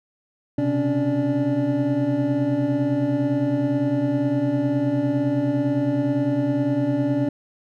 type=tone cluster; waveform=triangle; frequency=124.7 / 134.5 / 269.2 / 287.1 / 586 Hz; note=B2 / C3 / C4 / D4 / D5; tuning=+17 / +48 / +49 / -39 / -4 cents; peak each=-26 / -27 / -27 / -19 / -26 dBFS; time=0.58-7.29 s; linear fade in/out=5 ms; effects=none